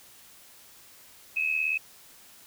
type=tone pair together; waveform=sine; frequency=2507 / 2585 Hz; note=D#7 / E7; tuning=+12 / -34 cents; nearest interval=minor second; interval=54 cents; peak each=-30 / -26 dBFS; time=1.36-1.78 s; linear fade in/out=10 ms; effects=white hiss -53 dBFS RMS until 2.46 s